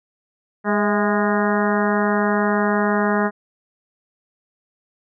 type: harmonic tone with a mistuned harmonic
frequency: 206.2 Hz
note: G#3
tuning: 12 cents flat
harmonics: 1 / 2 / 3 / 4 / 5 / 6 / 7 / 8 / 9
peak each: -20 / -23 / -25 / -26 / -27 / -28 / -28 / -29 / -30 dBFS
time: 0.64-3.31 s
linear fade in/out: 50 ms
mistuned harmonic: 3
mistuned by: +53 cents
effects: none